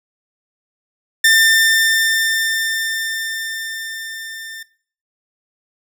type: tone with level ramp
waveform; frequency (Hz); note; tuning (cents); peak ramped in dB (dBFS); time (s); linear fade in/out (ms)
sawtooth; 1795; A6; +34; -5 to -27; 1.24-4.63; 5
effects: noise-tail reverb RT60 0.5 s tail -20 dB re dry